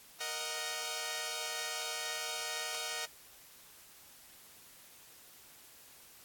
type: chord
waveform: 5% pulse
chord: D# minor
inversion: second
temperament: equal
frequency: 466.2 / 622.3 / 740 Hz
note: A#4 / D#5 / F#5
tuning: 0 / 0 / 0 cents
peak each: -31 / -29 / -29 dBFS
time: 0.2-3.06 s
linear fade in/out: 10 ms
effects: white hiss -57 dBFS RMS until 6.24 s + AAC 64 kbps